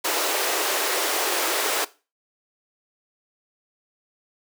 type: high-pass noise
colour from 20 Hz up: pink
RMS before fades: -24 dBFS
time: 0.04-1.85 s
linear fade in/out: 10 ms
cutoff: 340 Hz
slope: 48 dB/octave
effects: noise-tail reverb RT60 0.3 s tail -18 dB re dry